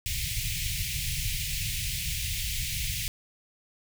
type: band-stop noise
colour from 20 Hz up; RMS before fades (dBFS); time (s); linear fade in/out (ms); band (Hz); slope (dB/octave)
pink; -31; 0.06-3.08; 0; 150 to 2100; 48
effects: none